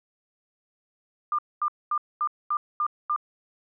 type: tone bursts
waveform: sine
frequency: 1200 Hz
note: D6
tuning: 37 cents sharp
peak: -22 dBFS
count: 7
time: 1.32-3.162 s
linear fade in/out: 2 ms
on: 66 ms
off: 230 ms
effects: none